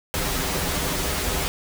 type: noise with comb filter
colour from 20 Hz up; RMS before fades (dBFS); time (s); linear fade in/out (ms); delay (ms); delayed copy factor
pink; -25; 0.14-1.48; 0; 9; -0.85
effects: none